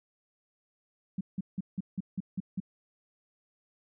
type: tone bursts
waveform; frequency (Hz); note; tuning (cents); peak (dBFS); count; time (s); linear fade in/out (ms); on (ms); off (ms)
sine; 188.8; F#3; +35; -29; 8; 1.18-2.602; 5; 29; 170
effects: none